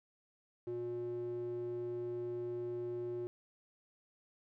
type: tone with band-pass filter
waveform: square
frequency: 119.7 Hz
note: A#2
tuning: 46 cents sharp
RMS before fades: -40 dBFS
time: 0.67-3.27 s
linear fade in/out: 0 ms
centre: 350 Hz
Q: 4.3
effects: none